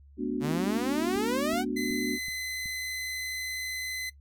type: chord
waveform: sine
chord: B minor seventh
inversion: third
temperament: equal with one note detuned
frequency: 215 / 246.9 / 293.7 / 370 Hz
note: A3 / B3 / D4 / F#4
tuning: -40 / 0 / 0 / 0 cents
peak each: -36 / -32 / -32 / -34 dBFS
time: 0.17-2.19 s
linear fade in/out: 50 ms
type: exponential sweep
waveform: sawtooth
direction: up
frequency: 136.1 to 784 Hz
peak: -25 dBFS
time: 0.4-1.65 s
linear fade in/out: 50 ms
type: click train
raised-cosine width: 5 ms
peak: -34 dBFS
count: 5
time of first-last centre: 1.16-2.658 s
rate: 2.67 Hz
type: tone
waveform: sawtooth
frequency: 2033 Hz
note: B6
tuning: 50 cents sharp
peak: -29 dBFS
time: 1.76-4.1 s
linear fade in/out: 10 ms
effects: noise-tail reverb RT60 0.1 s tail -18 dB re dry + added 70 Hz sine -51 dBFS peak until 4.2 s